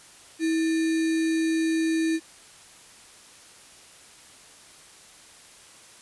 sine tone with sample-and-hold, 323.2 Hz, E4, 34 cents flat, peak -21 dBFS, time 0.39-2.2 s, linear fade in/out 50 ms, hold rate 2100 Hz, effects white hiss -50 dBFS RMS until 6.01 s + resampled to 24000 Hz

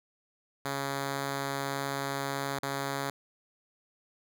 5% pulse tone with dropouts, 138.59 Hz, C#3, in tune, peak -20 dBFS, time 0.65-3.1 s, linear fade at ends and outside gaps 2 ms, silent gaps 2.589-2.631 s, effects none

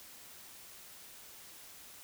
silence, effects white hiss -53 dBFS RMS until 2.03 s

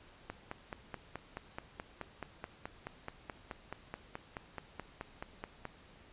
click train, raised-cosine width 0.5 ms, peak -25 dBFS, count 26, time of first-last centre 0.3-5.653 s, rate 4.67 Hz, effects pink hiss -59 dBFS RMS until 6.12 s + resampled to 8000 Hz

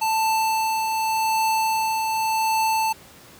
square tone with tremolo, 884 Hz, A5, 8 cents sharp, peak -19 dBFS, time 0.01-2.93 s, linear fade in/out 10 ms, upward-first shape triangle, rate 0.86 Hz, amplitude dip 35%, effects pink hiss -47 dBFS RMS until 3.39 s + high-pass 80 Hz 12 dB/octave

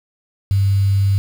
sine tone with quantisation, 98.4 Hz, G2, 7 cents sharp, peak -12 dBFS, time 0.51-1.18 s, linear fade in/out 0 ms, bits 6, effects none

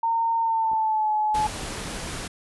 sine tone with pitch glide, 915 to 853.7 Hz, A#5 to G#5, -32 to +47 cents, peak -20 dBFS, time 0.03-1.47 s, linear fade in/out 5 ms, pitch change -121 cents, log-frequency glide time 0.39-1.12 s
clicks, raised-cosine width 2 ms, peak -32 / -30 dBFS, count 2, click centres 0.716 / 0.733 s
pink low-pass noise, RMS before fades -33 dBFS, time 1.34-2.28 s, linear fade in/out 10 ms, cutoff 11000 Hz, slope 96 dB/octave
effects none

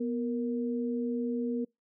sine tone pair together, 244.3 / 466.6 Hz, B3 / A#4, -19 / +2 cents, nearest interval major seventh, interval 1121 cents, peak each -30 / -34 dBFS, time 0-1.65 s, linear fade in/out 10 ms, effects noise-tail reverb RT60 0.2 s tail -26 dB re dry

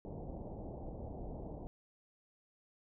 pink low-pass noise, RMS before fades -45 dBFS, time 0.05-1.67 s, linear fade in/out 0 ms, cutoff 800 Hz, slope 48 dB/octave, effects none

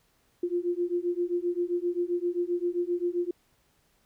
sine beating tone pair, 347 / 354.6 Hz, F4 / F4, -11 / +26 cents, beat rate 7.6 Hz, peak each -29 dBFS, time 0.43-3.31 s, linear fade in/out 5 ms, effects pink hiss -68 dBFS RMS until 4.05 s

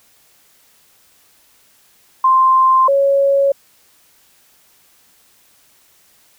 sine tone pair in turn, 1046.5 / 554.4 Hz, C6 / C#5, 0 / 0 cents, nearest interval major seventh, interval 1100 cents, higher first, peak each -8 / -10 dBFS, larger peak first, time 2.24-2.88 / 2.88-3.52 s, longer neither, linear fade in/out 5 ms, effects white hiss -53 dBFS RMS until 6.38 s

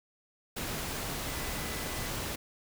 sine tone in noise, 2000 Hz, B6, 21 cents sharp, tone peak -47 dBFS, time 1.26-2.08 s, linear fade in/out 10 ms, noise pink, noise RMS -36 dBFS, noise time 0.56-2.36 s, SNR -14 dB, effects none

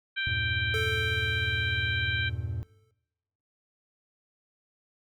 harmonic tone, 784 Hz, G5, in tune, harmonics 2 / 3 / 4 / 5, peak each -30 / -34 / -36 / -38 dBFS, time 0.16-2.3 s, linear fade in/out 20 ms
triangle chord, E diminished, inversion none, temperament just, 82.41 / 98.89 / 118.67 Hz, E2 / G2 / Bb2, 0 / +16 / +31 cents, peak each -33 dBFS, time 0.27-2.63 s, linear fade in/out 0 ms
square tone with exponential decay, 440 Hz, A4, in tune, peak -31 dBFS, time 0.74-2.91 s, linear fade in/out 1 ms, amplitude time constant 470 ms
effects noise-tail reverb RT60 1.0 s tail -23 dB re dry

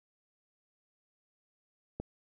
click, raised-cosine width 2 ms, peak -23 dBFS, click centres 2 s, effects none

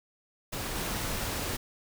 pink noise with level steps, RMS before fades -35 / -33 dBFS, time 0.52-1.57 s, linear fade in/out 10 ms, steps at 0.74 s, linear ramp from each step 20 ms, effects none

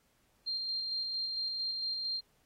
sine tone with tremolo, 4186 Hz, C8, in tune, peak -32 dBFS, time 0.46-2.21 s, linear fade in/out 20 ms, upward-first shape square, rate 4.4 Hz, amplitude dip 25%, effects pink hiss -72 dBFS RMS until 2.45 s + AAC 48 kbps

